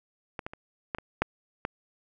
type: clicks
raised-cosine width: 0.5 ms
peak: -19 / -20 / -26 / -15 / -22 / -8 / -14 dBFS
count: 7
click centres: 0.392 / 0.465 / 0.535 / 0.948 / 0.985 / 1.22 / 1.651 s
effects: none